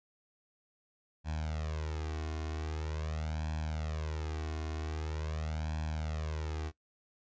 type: tone with flanger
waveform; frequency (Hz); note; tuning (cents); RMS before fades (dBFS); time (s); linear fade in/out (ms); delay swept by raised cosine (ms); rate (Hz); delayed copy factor
sawtooth; 77.78; D#2; 0; -37; 1.24-6.72; 50; 1.2 to 2.8; 0.44; +0.85
effects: noise-tail reverb RT60 0.1 s tail -18 dB re dry + resampled to 16000 Hz